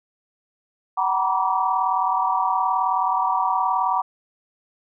sine tone cluster, 755 / 938 / 977 / 1158 Hz, F#5 / A#5 / B5 / D6, +35 / +11 / -19 / -25 cents, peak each -24 dBFS, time 0.97-4.02 s, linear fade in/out 10 ms, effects none

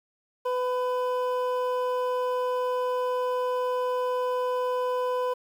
triangle tone pair together, 501 / 1002 Hz, B4 / B5, +25 / +25 cents, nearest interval octave, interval 1200 cents, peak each -24 / -28 dBFS, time 0.45-5.34 s, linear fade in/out 10 ms, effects 9-bit

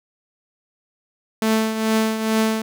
sawtooth tone with tremolo, 220.4 Hz, A3, 3 cents sharp, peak -11 dBFS, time 1.42-2.62 s, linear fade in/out 2 ms, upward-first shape triangle, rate 2.3 Hz, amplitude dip 65%, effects none

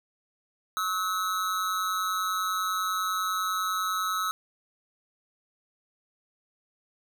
square tone with amplitude modulation, 1290 Hz, E6, 38 cents flat, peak -24 dBFS, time 0.77-4.31 s, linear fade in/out 0 ms, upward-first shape sine, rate 190 Hz, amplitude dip 70%, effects none

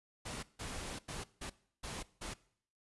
pink noise bursts at uneven times, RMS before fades -43 dBFS, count 6, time 0.25-0.43 / 0.59-0.99 / 1.08-1.24 / 1.41-1.5 / 1.83-2.03 / 2.21-2.34 s, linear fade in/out 10 ms, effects noise-tail reverb RT60 0.6 s tail -20 dB re dry + resampled to 24000 Hz

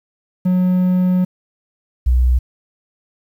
triangle / sine tone pair in turn, 182.4 / 62.22 Hz, F#3 / B1, -24 / +14 cents, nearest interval octave + perfect fifth, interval 1862 cents, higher first, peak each -10 dBFS, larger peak neither, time 0.45-1.25 / 2.06-2.39 s, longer first, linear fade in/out 10 ms, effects 8-bit

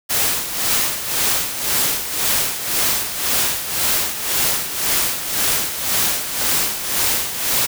white noise with tremolo, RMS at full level -17 dBFS, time 0.09-7.67 s, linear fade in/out 20 ms, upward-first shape sine, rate 1.9 Hz, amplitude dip 65%, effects none

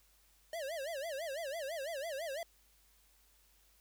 square tone with vibrato, 601 Hz, D5, 40 cents sharp, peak -39 dBFS, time 0.53-2.43 s, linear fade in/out 2 ms, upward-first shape sine, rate 6 Hz, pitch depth 220 cents each way, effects added 50 Hz sine -70 dBFS peak until 3.8 s + white hiss -69 dBFS RMS until 3.8 s

